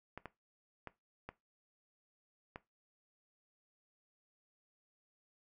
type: clicks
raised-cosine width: 0.5 ms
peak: -29 dBFS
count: 5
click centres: 0.176 / 0.257 / 0.873 / 1.29 / 2.559 s
effects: noise-tail reverb RT60 0.2 s tail -17 dB re dry